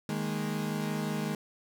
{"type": "chord", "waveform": "35% pulse", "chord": "D# suspended fourth", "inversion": "none", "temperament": "equal", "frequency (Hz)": [155.56, 207.7, 233.1], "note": ["D#3", "G#3", "A#3"], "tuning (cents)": [0, 0, 0], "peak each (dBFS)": [-33, -32, -36], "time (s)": [0.09, 1.35], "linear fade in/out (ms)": 2, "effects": []}